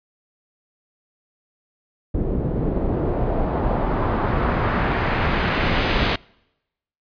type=noise with low-pass filter sweep; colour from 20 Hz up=pink; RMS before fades=-21 dBFS; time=2.14-6.16 s; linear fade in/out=5 ms; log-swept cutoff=340 to 3500 Hz; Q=1.1; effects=noise-tail reverb RT60 0.9 s tail -26 dB re dry + resampled to 11025 Hz